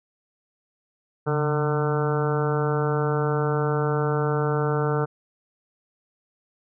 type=harmonic tone with a mistuned harmonic; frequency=150 Hz; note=D3; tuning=37 cents sharp; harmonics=1 / 2 / 3 / 4 / 5 / 6 / 7 / 8 / 9 / 10; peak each=-24 / -33 / -25 / -34 / -34 / -34 / -39 / -35 / -33 / -38 dBFS; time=1.26-5.06 s; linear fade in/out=20 ms; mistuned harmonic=1; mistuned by=-82 cents; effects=none